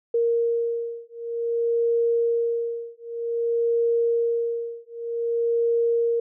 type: beating tone pair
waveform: sine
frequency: 466.2 / 466.73 Hz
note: A#4 / A#4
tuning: 0 / +2 cents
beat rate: 0.53 Hz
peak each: -24 dBFS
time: 0.14-6.2 s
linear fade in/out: 5 ms
effects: none